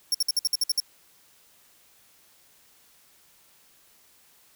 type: tone bursts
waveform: sawtooth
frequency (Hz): 5500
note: F8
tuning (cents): -27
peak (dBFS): -18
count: 9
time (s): 0.12-0.801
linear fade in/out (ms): 2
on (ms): 25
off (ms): 57
effects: white hiss -59 dBFS RMS until 4.55 s